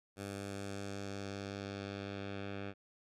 10% pulse tone with low-pass filter sweep, 99.4 Hz, G2, 25 cents sharp, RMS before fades -43 dBFS, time 0.16-2.74 s, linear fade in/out 50 ms, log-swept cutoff 11000 to 2700 Hz, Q 1.4, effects none

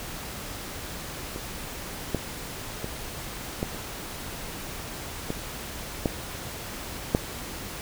clicks, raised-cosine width 2 ms, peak -21 / -11 / -18 / -13 / -22 / -14 / -9 / -6 dBFS, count 8, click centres 1.361 / 2.147 / 2.844 / 3.629 / 3.747 / 5.304 / 6.058 / 7.149 s, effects pink hiss -37 dBFS RMS until 7.81 s

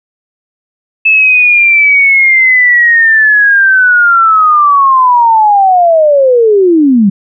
sine linear sweep, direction down, 2620 to 187.2 Hz, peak -3 dBFS, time 1.05-7.1 s, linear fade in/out 10 ms, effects none

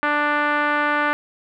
5% pulse tone with low-pass filter, 294.7 Hz, D4, 6 cents sharp, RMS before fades -20 dBFS, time 0.03-1.13 s, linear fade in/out 0 ms, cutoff 1500 Hz, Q 1.9, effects none

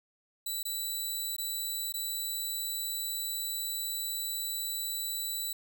10% pulse tone with dropouts, 3964 Hz, B7, 6 cents sharp, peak -25 dBFS, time 0.46-5.53 s, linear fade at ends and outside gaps 5 ms, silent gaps 0.63-0.651 / 1.365-1.382 / 1.924-1.939 s, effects none

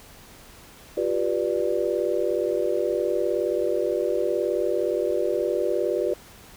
sine chord, G dominant seventh, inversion third, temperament just, 352.8 / 392 / 490 / 588 Hz, F4 / G4 / B4 / D5, +18 / 0 / -14 / +2 cents, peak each -27 dBFS, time 0.97-6.14 s, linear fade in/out 5 ms, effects pink hiss -48 dBFS RMS until 6.56 s

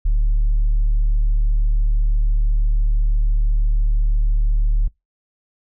sine tone, 37 Hz, D1, 14 cents sharp, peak -11 dBFS, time 0.05-4.88 s, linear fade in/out 10 ms, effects noise-tail reverb RT60 0.2 s tail -26 dB re dry + tanh soft clip ceiling -12 dBFS

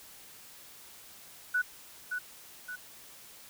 sine tone with echo, 1480 Hz, F#6, in tune, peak -25 dBFS, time 1.54-1.62 s, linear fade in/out 10 ms, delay 570 ms, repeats 2, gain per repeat -6 dB, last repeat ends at 2.76 s, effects white hiss -52 dBFS RMS until 3.49 s

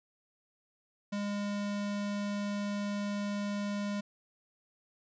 square tone, 203.9 Hz, G#3, 32 cents flat, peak -33 dBFS, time 1.12-4.01 s, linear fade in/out 10 ms, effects resampled to 16000 Hz

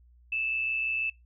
sine tone with amplitude modulation, 2637 Hz, E7, in tune, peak -25 dBFS, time 0.32-1.1 s, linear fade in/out 5 ms, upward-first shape sine, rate 126 Hz, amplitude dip 45%, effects noise-tail reverb RT60 0.2 s tail -23 dB re dry + added 60 Hz sine -55 dBFS peak until 1.25 s

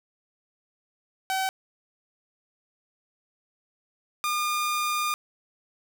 sawtooth tone pair in turn, 763 / 1211.2 Hz, G5 / D#6, -47 / -47 cents, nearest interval minor sixth, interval 800 cents, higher second, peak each -21 dBFS, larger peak neither, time 1.3-1.49 / 4.24-5.14 s, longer second, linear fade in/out 0 ms, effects none

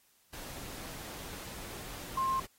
sine tone in noise, 1059 Hz, C6, 21 cents sharp, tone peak -28 dBFS, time 2.17-2.4 s, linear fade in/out 5 ms, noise pink, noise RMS -45 dBFS, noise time 0.33-2.46 s, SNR +14 dB, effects white hiss -68 dBFS RMS until 2.58 s + AAC 48 kbps

